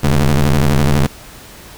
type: ring-modulated tone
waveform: 30% pulse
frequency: 73.9 Hz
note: D2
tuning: 11 cents sharp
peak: -4 dBFS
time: 0.03-1.07 s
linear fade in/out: 10 ms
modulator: 67.9 Hz
effects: pink hiss -37 dBFS RMS until 1.77 s

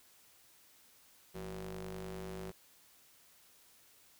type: ring-modulated tone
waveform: sawtooth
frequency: 100.1 Hz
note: G2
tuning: 37 cents sharp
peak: -35 dBFS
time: 1.34-2.52 s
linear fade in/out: 20 ms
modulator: 275 Hz
effects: white hiss -64 dBFS RMS until 4.19 s

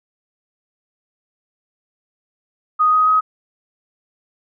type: tone with pitch steps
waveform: sine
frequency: 1244.5 / 1254.6 / 1264.8 Hz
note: D#6 / D#6 / D#6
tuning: 0 / +14 / +28 cents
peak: -11 dBFS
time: 2.79-3.21 s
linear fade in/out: 20 ms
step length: 140 ms
effects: none

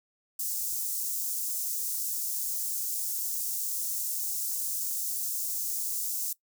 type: high-pass noise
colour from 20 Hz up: white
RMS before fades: -32 dBFS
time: 0.39-6.33 s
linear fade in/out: 5 ms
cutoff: 6100 Hz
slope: 24 dB/octave
effects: noise-tail reverb RT60 0.1 s tail -20 dB re dry

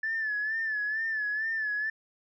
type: tone with vibrato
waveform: sine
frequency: 1742 Hz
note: A6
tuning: 18 cents flat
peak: -27 dBFS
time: 0.03-1.9 s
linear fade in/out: 5 ms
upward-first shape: sine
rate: 2.2 Hz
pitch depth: 66 cents each way
effects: tanh soft clip ceiling -23 dBFS

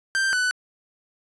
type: tone pair in turn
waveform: 45% pulse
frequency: 1570 / 1493.5 Hz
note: G6 / F#6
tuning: +2 / +16 cents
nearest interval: minor second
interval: 86 cents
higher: first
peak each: -20 dBFS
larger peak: neither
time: 0.15-0.33 / 0.33-0.51 s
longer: neither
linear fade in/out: 0 ms
effects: resampled to 22050 Hz

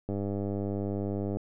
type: click train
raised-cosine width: 2 ms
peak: -20 dBFS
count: 129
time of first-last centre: 0.09-1.37 s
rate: 100 Hz
effects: none

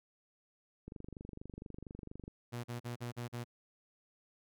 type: click train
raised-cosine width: 3 ms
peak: -33 dBFS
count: 35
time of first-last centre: 0.88-2.279 s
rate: 24.3 Hz
type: tone bursts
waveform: sawtooth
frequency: 120.2 Hz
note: B2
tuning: 46 cents flat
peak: -35 dBFS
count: 6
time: 2.52-3.445 s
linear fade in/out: 20 ms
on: 120 ms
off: 41 ms
effects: none

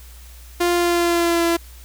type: tone with pitch glide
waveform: sawtooth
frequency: 349.2 to 337.7 Hz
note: F4 to E4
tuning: 0 to +42 cents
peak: -12 dBFS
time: 0.6-1.57 s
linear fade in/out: 10 ms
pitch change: -58 cents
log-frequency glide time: 0.74-1.45 s
effects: added 60 Hz sine -39 dBFS peak until 1.84 s + white hiss -47 dBFS RMS until 1.84 s

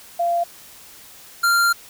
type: tone pair in turn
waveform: sine / square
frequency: 689 / 1389.2 Hz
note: F5 / F6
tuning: -24 / -10 cents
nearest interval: octave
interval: 1214 cents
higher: second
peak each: -17 / -15 dBFS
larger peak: second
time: 0.19-0.44 / 1.43-1.73 s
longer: second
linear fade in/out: 10 ms
effects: white hiss -44 dBFS RMS until 1.89 s

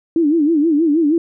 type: tone with vibrato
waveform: sine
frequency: 311.5 Hz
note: D#4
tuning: 2 cents sharp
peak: -11 dBFS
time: 0.16-1.18 s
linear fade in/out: 2 ms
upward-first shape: sine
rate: 6.3 Hz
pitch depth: 150 cents each way
effects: none

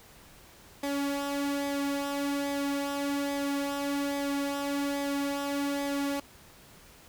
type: tone with flanger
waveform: sawtooth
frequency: 282.1 Hz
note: C#4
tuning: 30 cents sharp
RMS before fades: -31 dBFS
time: 0.83-6.2 s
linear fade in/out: 5 ms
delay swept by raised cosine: 0.7 to 3.1 ms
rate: 1.2 Hz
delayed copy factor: -0.55
effects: pink hiss -54 dBFS RMS until 7.08 s

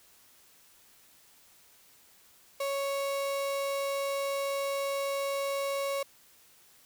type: tone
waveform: 35% pulse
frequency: 554.4 Hz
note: C#5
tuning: in tune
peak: -28 dBFS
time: 2.6-6.03 s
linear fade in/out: 5 ms
effects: white hiss -60 dBFS RMS until 6.85 s

